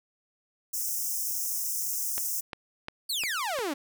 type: high-pass noise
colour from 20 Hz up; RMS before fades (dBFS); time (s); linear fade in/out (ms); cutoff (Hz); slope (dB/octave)
white; -31; 0.73-2.41; 10; 5300; 96
type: click train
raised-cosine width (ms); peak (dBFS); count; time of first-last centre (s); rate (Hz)
0.3; -19; 5; 2.18-3.588; 2.84
type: exponential sweep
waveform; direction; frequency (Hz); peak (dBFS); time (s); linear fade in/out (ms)
sawtooth; down; 4645 to 263.6; -25; 3.09-3.74; 10
effects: none